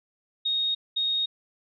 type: tone pair in turn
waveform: sine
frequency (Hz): 3729 / 3729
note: A#7 / A#7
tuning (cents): 0 / 0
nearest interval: unison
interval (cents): 0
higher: neither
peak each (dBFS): -23 / -23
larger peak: neither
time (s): 0.45-0.75 / 0.96-1.26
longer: neither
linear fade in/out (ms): 10
effects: none